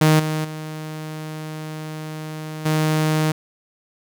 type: tone with level steps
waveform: sawtooth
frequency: 155.56 Hz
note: D#3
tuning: in tune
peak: -8 / -17 / -25 / -13 dBFS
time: 0.01-3.32 s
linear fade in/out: 5 ms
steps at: 0.19 / 0.44 / 2.65 s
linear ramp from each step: 10 ms
effects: none